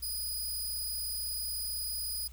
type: tone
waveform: 10% pulse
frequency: 4959 Hz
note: D#8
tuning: 7 cents flat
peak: -27 dBFS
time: 0.02-2.28 s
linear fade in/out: 10 ms
effects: added 60 Hz sine -47 dBFS peak until 2.32 s + white hiss -60 dBFS RMS until 2.32 s